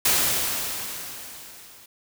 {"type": "noise with level ramp", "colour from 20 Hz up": "white", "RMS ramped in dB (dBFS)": [-19, -49], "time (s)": [0.05, 1.86], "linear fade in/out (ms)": 5, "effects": []}